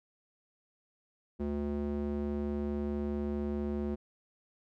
square tone with band-pass filter, 72.3 Hz, D2, 27 cents flat, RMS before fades -34 dBFS, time 1.39-3.96 s, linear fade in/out 20 ms, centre 290 Hz, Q 1.8, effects none

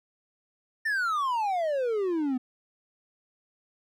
triangle exponential sweep, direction down, 1825 to 246.9 Hz, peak -23 dBFS, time 0.85-2.38 s, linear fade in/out 10 ms, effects none

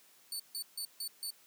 20% pulse tone bursts, 4492 Hz, C#8, 22 cents sharp, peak -31 dBFS, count 5, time 0.32-1.305 s, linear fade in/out 2 ms, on 77 ms, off 150 ms, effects white hiss -63 dBFS RMS until 1.46 s + high-pass 150 Hz 12 dB/octave

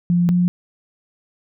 sine tone pair in turn, 174.61 / 177.56 Hz, F3 / F3, 0 / +29 cents, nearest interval unison, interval 29 cents, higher second, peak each -13 dBFS, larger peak neither, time 0.1-0.29 / 0.29-0.48 s, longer neither, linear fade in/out 0 ms, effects none

